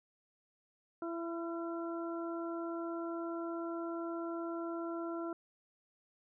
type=harmonic tone with a mistuned harmonic; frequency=335.3 Hz; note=E4; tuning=30 cents sharp; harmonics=1 / 2 / 3 / 4; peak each=-38 / -44 / -50 / -46 dBFS; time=1.02-5.33 s; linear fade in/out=2 ms; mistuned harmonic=4; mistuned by=+22 cents; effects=none